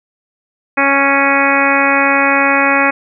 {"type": "harmonic tone", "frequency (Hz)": 277.2, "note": "C#4", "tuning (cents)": 0, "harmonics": [1, 2, 3, 4, 5, 6, 7, 8, 9], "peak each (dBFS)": [-18, -18, -18, -18, -18, -18, -18, -18, -18], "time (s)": [0.77, 2.91], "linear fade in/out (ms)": 10, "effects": []}